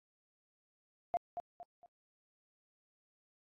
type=tone with echo; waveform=sine; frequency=698.5 Hz; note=F5; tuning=in tune; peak=-28 dBFS; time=1.14-1.17 s; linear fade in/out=0 ms; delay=230 ms; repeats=3; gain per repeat=-9 dB; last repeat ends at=1.86 s; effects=tanh soft clip ceiling -24 dBFS + AAC 32 kbps